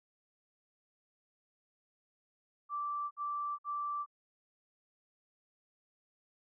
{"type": "tone bursts", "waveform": "sine", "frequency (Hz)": 1169, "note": "D6", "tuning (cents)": -8, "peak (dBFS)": -34, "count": 3, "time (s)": [2.69, 4.062], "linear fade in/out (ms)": 50, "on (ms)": 420, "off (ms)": 56, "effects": []}